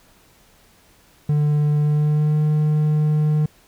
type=tone with pitch glide; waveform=triangle; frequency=148.6 to 151.99 Hz; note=D3 to D#3; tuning=+21 to -40 cents; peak=-13 dBFS; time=1.29-3.46 s; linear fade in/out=5 ms; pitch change=+39 cents; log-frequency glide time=1.79-2.4 s; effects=pink hiss -54 dBFS RMS until 3.67 s